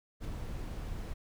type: noise with ADSR envelope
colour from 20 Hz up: brown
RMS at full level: -35 dBFS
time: 0.2-1.14 s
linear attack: 49 ms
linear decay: 4 ms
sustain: -4 dB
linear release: 12 ms
effects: none